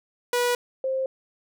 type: tone pair in turn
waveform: sawtooth / sine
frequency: 487.2 / 527.7 Hz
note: B4 / C5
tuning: -24 / +15 cents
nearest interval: minor second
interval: 139 cents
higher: second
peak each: -17 / -23 dBFS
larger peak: first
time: 0.33-0.55 / 0.84-1.06 s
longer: neither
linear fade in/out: 2 ms
effects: none